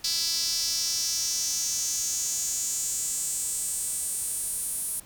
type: tone with high-pass filter sweep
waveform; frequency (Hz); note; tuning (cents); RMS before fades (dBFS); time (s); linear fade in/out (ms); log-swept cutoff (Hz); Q
sawtooth; 331.7; E4; +11; -29; 0.04-5; 5; 4800 to 10000; 4.5
effects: pink hiss -52 dBFS RMS until 5.05 s